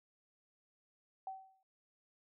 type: tone with exponential decay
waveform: sine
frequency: 765 Hz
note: G5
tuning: 42 cents flat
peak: -38 dBFS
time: 1.27-1.63 s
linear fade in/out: 2 ms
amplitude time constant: 78 ms
effects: none